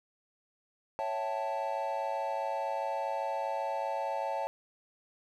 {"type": "chord", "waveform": "triangle", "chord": "A dominant seventh", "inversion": "first", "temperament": "equal with one note detuned", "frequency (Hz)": [554.4, 659.3, 772.3, 880], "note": ["C#5", "E5", "G5", "A5"], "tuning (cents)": [0, 0, -26, 0], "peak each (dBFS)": [-35, -36, -37, -33], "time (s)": [0.99, 4.47], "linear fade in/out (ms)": 0, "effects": []}